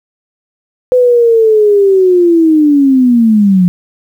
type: linear sweep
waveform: sine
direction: down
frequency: 507 to 174.8 Hz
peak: -4 dBFS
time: 0.92-3.68 s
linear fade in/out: 0 ms
effects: 7-bit